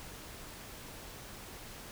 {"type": "silence", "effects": ["pink hiss -48 dBFS RMS until 1.91 s"]}